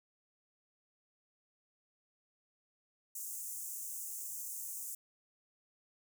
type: high-pass noise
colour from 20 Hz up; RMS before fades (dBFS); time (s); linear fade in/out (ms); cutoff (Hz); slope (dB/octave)
pink; -43; 3.15-4.95; 5; 6600; 48
effects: none